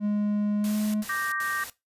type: tone with pitch glide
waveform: triangle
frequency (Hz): 207.7 to 211.9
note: G#3 to G#3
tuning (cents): 0 to +35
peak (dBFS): -21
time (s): 0-1.05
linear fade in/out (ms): 50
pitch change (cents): +35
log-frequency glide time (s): 0.59-0.76
type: noise bursts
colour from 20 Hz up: white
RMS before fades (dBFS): -39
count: 3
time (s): 0.64-1.7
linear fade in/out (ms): 2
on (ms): 300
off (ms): 80
type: chord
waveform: sine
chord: G minor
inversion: second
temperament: equal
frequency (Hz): 1174.7 / 1568 / 1864.7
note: D6 / G6 / Bb6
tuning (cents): 0 / 0 / 0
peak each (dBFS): -31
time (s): 1.09-1.64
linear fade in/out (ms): 5
effects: noise-tail reverb RT60 0.2 s tail -18 dB re dry + resampled to 32000 Hz